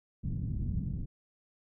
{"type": "low-pass noise", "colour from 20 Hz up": "white", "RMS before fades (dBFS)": -34, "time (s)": [0.23, 1.06], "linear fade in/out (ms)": 10, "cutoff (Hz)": 170, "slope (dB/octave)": 24, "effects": []}